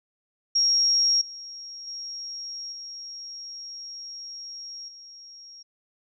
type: tone with level steps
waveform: sine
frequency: 5588 Hz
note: F8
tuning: in tune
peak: -18 / -37 / -33 / -36 / -43 dBFS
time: 0.55-5.63 s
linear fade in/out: 10 ms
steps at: 1.21 / 1.87 / 2.72 / 4.88 s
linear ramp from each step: 5 ms
effects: none